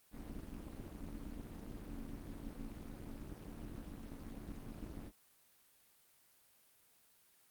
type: noise with amplitude modulation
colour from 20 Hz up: brown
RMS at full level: -43 dBFS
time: 0.11-5.12 s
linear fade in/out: 50 ms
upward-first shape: sine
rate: 251 Hz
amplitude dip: 100%
effects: white hiss -69 dBFS RMS until 7.5 s + Opus 32 kbps